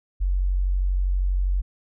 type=tone; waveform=sine; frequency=46.25 Hz; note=F#1; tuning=in tune; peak=-19 dBFS; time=0.2-1.62 s; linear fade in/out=20 ms; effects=none